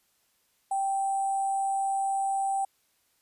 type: tone with sample-and-hold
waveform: sine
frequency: 782 Hz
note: G5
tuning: 4 cents flat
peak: -25 dBFS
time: 0.71-2.65 s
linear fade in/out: 5 ms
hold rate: 8820 Hz
effects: white hiss -70 dBFS RMS until 3.21 s + resampled to 32000 Hz